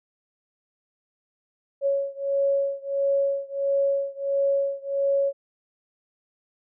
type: beating tone pair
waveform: sine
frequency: 554.4 / 555.9 Hz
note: C#5 / C#5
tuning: 0 / +5 cents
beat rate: 1.5 Hz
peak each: -24 / -25 dBFS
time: 1.81-5.33 s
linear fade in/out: 50 ms
effects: none